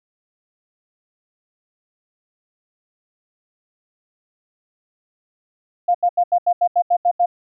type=tone bursts; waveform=sine; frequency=704 Hz; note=F5; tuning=14 cents sharp; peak=-12 dBFS; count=10; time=5.88-7.26 s; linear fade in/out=10 ms; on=66 ms; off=80 ms; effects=none